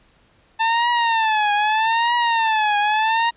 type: tone with vibrato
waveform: sawtooth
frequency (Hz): 890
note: A5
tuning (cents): +20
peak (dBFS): -12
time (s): 0.59-3.31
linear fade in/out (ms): 20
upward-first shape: triangle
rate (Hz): 0.8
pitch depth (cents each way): 140
effects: pink hiss -57 dBFS RMS until 3.36 s + resampled to 8000 Hz